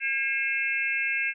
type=tone cluster; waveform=sine; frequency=1626 / 2155 / 2406 / 2645 Hz; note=G#6 / C#7 / D7 / E7; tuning=-37 / -49 / +41 / +5 cents; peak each=-30 / -29 / -34 / -29 dBFS; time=0-1.34 s; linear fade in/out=50 ms; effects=none